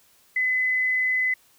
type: tone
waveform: sine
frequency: 2019 Hz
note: B6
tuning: 38 cents sharp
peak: -20 dBFS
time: 0.36-1.34 s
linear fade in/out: 5 ms
effects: white hiss -59 dBFS RMS until 1.58 s